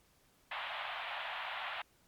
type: band-pass noise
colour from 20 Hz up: pink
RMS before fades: -41 dBFS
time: 0.51-1.82 s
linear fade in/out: 5 ms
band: 670 to 3500 Hz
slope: 48 dB/octave
effects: pink hiss -69 dBFS RMS until 2.07 s + MP3 96 kbps